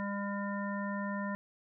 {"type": "harmonic tone", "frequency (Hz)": 201.1, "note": "G3", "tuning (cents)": 44, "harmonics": [1, 3, 5, 7, 9], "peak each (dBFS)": [-35, -42, -41, -47, -43], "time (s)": [0, 1.35], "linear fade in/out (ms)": 0, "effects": []}